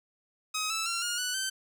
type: tone with pitch steps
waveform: 10% pulse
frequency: 1265 / 1316.4 / 1370 / 1425.7 / 1483.6 / 1544 Hz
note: D#6 / E6 / F6 / F6 / F#6 / G6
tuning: +28 / -3 / -34 / +35 / +4 / -27 cents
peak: -21 dBFS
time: 0.54-1.5 s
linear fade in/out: 10 ms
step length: 160 ms
effects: none